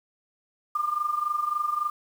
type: tone with amplitude modulation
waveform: sine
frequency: 1200 Hz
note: D6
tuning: 37 cents sharp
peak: -21 dBFS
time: 0.75-1.9 s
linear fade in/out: 5 ms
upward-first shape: sine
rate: 23.6 Hz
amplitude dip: 75%
effects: 8-bit